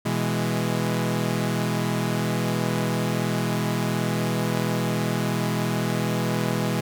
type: chord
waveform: sawtooth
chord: E major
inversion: second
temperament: equal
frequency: 123.47 / 164.81 / 207.7 Hz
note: B2 / E3 / G#3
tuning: 0 / 0 / 0 cents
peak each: -23 dBFS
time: 0.05-6.81 s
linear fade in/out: 10 ms
effects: none